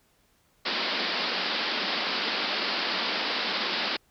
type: band-pass noise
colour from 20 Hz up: white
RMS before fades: -29 dBFS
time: 0.65-3.97 s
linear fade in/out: 10 ms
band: 180 to 5000 Hz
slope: 96 dB/octave
effects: pink hiss -66 dBFS RMS until 4.1 s